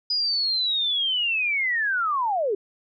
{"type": "linear sweep", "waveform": "sine", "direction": "down", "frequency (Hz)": [4978, 375.7], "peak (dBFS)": -21, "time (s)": [0.1, 2.55], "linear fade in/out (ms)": 5, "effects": []}